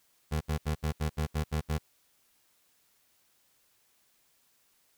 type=tone bursts; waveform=25% pulse; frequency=77.3 Hz; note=D#2; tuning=11 cents flat; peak=-24 dBFS; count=9; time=0.31-1.786 s; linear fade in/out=20 ms; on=100 ms; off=72 ms; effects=white hiss -69 dBFS RMS until 4.97 s